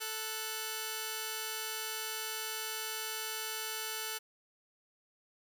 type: tone pair together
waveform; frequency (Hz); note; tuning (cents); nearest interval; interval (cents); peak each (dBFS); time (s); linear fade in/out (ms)
5% pulse; 440 / 1480; A4 / F#6; 0 / 0; octave + major sixth; 2100; -28; 0-4.19; 20
effects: none